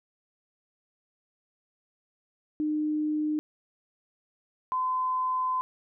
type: tone pair in turn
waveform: sine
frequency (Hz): 304.1 / 1022.9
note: D#4 / C6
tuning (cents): -40 / -39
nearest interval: octave + major sixth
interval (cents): 2101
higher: second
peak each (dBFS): -25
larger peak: neither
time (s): 2.6-3.39 / 4.72-5.61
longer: second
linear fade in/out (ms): 0
effects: none